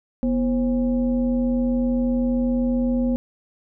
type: tone with frequency modulation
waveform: sine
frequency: 243.1 Hz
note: B3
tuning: 27 cents flat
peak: -18 dBFS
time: 0.23-3.16 s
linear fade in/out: 0 ms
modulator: 287 Hz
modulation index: 0.64
effects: none